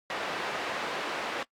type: band-pass noise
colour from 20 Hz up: pink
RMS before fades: -34 dBFS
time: 0.1-1.43 s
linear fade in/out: 2 ms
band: 470 to 2700 Hz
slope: 12 dB/octave
effects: noise-tail reverb RT60 0.1 s tail -22 dB re dry + AAC 64 kbps